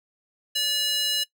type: tone with high-pass filter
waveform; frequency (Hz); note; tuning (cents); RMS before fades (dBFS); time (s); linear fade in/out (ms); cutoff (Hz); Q
square; 578; D5; -28; -25; 0.55-1.24; 10; 3300; 3.4
effects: noise-tail reverb RT60 0.1 s tail -19 dB re dry